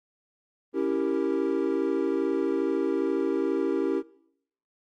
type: chord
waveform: triangle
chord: C# diminished seventh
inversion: none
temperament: equal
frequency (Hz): 277.2 / 329.6 / 392 / 466.2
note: C#4 / E4 / G4 / Bb4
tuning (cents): 0 / 0 / 0 / 0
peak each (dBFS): -28 / -27 / -26 / -30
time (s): 0.73-4.03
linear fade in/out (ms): 50
effects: noise-tail reverb RT60 0.7 s tail -21 dB re dry + Opus 32 kbps